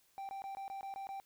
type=tone bursts; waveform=triangle; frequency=783 Hz; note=G5; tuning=2 cents flat; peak=-39 dBFS; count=8; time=0.18-1.2 s; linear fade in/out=0 ms; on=110 ms; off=20 ms; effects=white hiss -71 dBFS RMS until 1.25 s